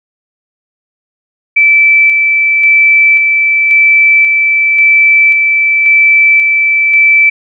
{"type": "tone with tremolo", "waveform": "sine", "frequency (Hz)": 2320, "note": "D7", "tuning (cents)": -22, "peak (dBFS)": -3, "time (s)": [1.56, 7.3], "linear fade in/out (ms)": 10, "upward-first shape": "square", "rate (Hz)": 0.93, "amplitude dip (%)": 30, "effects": []}